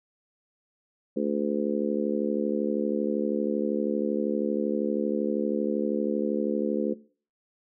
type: harmonic tone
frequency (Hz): 72.7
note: D2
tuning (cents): -17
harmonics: 3 / 4 / 5 / 6 / 7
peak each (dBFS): -29 / -30 / -31 / -32 / -32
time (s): 1.16-6.94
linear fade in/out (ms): 10
effects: noise-tail reverb RT60 0.4 s tail -19 dB re dry